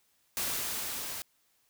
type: noise with level ramp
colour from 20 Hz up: white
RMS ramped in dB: -32 to -39 dBFS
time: 0.37-1.22 s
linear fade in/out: 0 ms
effects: white hiss -71 dBFS RMS until 1.69 s